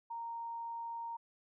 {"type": "tone", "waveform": "sine", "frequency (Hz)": 928, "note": "A#5", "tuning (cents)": -8, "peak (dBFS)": -39, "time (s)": [0.1, 1.17], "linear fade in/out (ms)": 10, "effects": []}